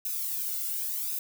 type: noise with flanger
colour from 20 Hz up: violet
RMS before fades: -32 dBFS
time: 0.05-1.19 s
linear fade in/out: 2 ms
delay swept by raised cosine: 0.78 to 1.45 ms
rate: 0.89 Hz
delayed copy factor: +0.7
effects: none